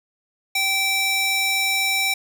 square tone with high-pass filter, 776 Hz, G5, 18 cents flat, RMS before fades -21 dBFS, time 0.55-2.14 s, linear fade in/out 5 ms, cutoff 2100 Hz, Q 1.2, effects none

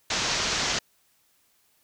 white low-pass noise, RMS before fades -27 dBFS, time 0.1-0.79 s, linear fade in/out 5 ms, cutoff 6600 Hz, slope 48 dB/octave, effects white hiss -66 dBFS RMS until 1.83 s

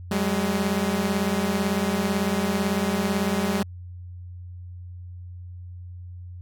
sawtooth beating tone pair, 190 / 208 Hz, F#3 / G#3, +46 / +3 cents, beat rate 18 Hz, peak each -21 dBFS, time 0.11-3.63 s, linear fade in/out 5 ms, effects added 89 Hz sine -36 dBFS peak until 6.41 s

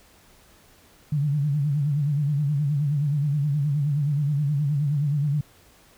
sine tone with vibrato, 145.2 Hz, D3, 19 cents flat, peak -20 dBFS, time 1.12-5.41 s, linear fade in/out 5 ms, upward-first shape sine, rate 9.5 Hz, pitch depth 92 cents each way, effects pink hiss -55 dBFS RMS until 5.97 s

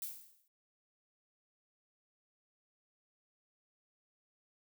violet noise with exponential decay, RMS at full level -39 dBFS, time 0.02-0.48 s, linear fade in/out 2 ms, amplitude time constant 99 ms, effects none

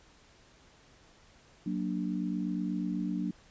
sine chord, Gb augmented, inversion none, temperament equal, 185 / 233.1 / 293.7 Hz, Gb3 / Bb3 / D4, 0 / 0 / 0 cents, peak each -33 / -36 / -35 dBFS, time 1.66-3.31 s, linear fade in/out 5 ms, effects pink hiss -60 dBFS RMS until 3.5 s + resampled to 16000 Hz

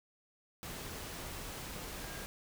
sine tone in noise, 1618 Hz, G#6, 46 cents flat, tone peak -52 dBFS, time 2.02-2.25 s, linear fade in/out 0 ms, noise pink, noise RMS -44 dBFS, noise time 0.63-2.26 s, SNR -11 dB, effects none

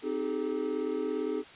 triangle chord, A half-diminished seventh, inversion first, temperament equal with one note detuned, 261.6 / 311.1 / 392 / 429.5 Hz, C4 / Eb4 / G4 / A4, 0 / 0 / 0 / -42 cents, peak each -35 / -33 / -34 / -31 dBFS, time 0.02-1.44 s, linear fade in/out 50 ms, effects white hiss -50 dBFS RMS until 1.55 s + resampled to 8000 Hz

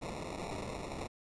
violet noise with sample-and-hold, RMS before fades -41 dBFS, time 0.01-1.08 s, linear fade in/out 20 ms, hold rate 1575 Hz, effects resampled to 22050 Hz

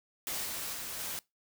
white noise with level steps, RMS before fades -36 / -38 / -40 / -38 dBFS, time 0.27-1.19 s, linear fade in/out 0 ms, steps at 0.45 / 0.73 / 0.99 s, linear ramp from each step 5 ms, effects noise-tail reverb RT60 0.2 s tail -23 dB re dry

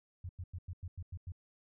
sine tone bursts, 89.1 Hz, F2, 35 cents sharp, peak -39 dBFS, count 8, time 0.24-1.321 s, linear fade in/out 5 ms, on 52 ms, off 95 ms, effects none

